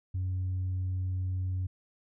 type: tone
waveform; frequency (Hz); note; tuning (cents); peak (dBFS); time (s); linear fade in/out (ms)
sine; 92.5; F#2; 0; -27; 0.14-1.67; 10
effects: tanh soft clip ceiling -27 dBFS